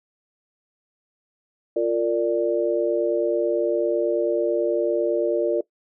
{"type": "chord", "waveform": "sine", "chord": "Bb major", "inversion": "second", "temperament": "equal with one note detuned", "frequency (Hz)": [349.2, 458.7, 587.3], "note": ["F4", "Bb4", "D5"], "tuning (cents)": [0, -28, 0], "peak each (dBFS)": -23, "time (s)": [1.76, 5.61], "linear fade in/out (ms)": 5, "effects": ["noise-tail reverb RT60 0.1 s tail -20 dB re dry"]}